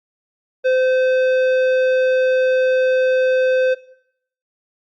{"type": "tone with tanh clipping", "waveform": "sine", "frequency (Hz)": 515, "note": "C5", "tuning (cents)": -28, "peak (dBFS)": -15, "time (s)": [0.64, 3.75], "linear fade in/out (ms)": 20, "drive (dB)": 12, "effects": ["noise-tail reverb RT60 0.7 s tail -19 dB re dry", "Opus 48 kbps"]}